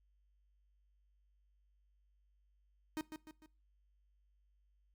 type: tone with echo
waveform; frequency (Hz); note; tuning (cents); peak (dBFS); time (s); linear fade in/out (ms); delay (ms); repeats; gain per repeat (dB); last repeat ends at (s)
45% pulse; 311.1; D#4; 0; -37; 2.97-3.01; 0; 150; 3; -7; 3.46
effects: noise-tail reverb RT60 0.3 s tail -20 dB re dry + added 50 Hz sine -70 dBFS peak until 4.94 s